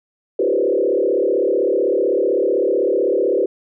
sine tone with frequency modulation, 440 Hz, A4, in tune, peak -14 dBFS, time 0.39-3.46 s, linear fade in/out 5 ms, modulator 35.8 Hz, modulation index 2.7, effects none

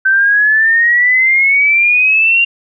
sine exponential sweep, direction up, 1538 to 2788 Hz, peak -7 dBFS, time 0.05-2.45 s, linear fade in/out 10 ms, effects none

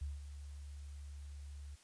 sine tone with ADSR envelope, 71.7 Hz, D2, 41 cents flat, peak -37 dBFS, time 0.01-1.76 s, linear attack 8 ms, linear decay 180 ms, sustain -9 dB, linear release 16 ms, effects white hiss -65 dBFS RMS until 1.83 s + resampled to 22050 Hz

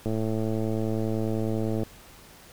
click train, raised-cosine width 2 ms, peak -16 dBFS, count 196, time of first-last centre 0.06-1.833 s, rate 110 Hz, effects pink hiss -50 dBFS RMS until 2.52 s

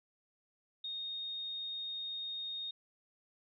sine tone, 3706 Hz, A#7, 11 cents flat, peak -38 dBFS, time 0.84-2.71 s, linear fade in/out 5 ms, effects none

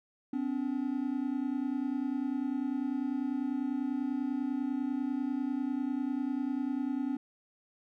triangle tone pair together, 255.4 / 285.5 Hz, C4 / D4, -42 / -49 cents, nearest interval major second, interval 193 cents, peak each -31 / -31 dBFS, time 0.33-7.17 s, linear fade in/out 5 ms, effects none

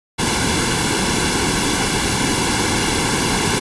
pink noise with comb filter, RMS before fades -18 dBFS, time 0.18-3.6 s, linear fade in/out 20 ms, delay 1.6 ms, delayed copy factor -0.7, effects resampled to 24000 Hz

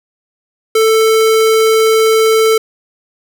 square tone, 442.4 Hz, A4, 9 cents sharp, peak -8 dBFS, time 0.75-2.58 s, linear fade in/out 5 ms, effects none

